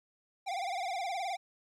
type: tone with vibrato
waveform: square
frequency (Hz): 740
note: F#5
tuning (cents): 0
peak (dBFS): -34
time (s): 0.46-1.37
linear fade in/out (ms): 20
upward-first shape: sine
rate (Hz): 19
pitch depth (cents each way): 130
effects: low-pass 7000 Hz 12 dB/octave + 12-bit